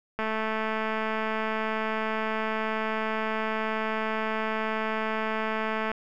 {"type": "click train", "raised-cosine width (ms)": 0.5, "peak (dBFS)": -15, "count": 1255, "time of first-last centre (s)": [0.19, 5.916], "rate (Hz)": 219, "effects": []}